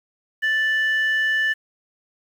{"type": "tone pair together", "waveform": "sine", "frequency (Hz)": [1760, 2960], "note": ["A6", "F#7"], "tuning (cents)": [0, 0], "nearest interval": "major sixth", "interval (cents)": 900, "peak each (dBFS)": [-17, -29], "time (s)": [0.42, 1.54], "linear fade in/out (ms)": 20, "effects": ["tanh soft clip ceiling -13 dBFS", "8-bit"]}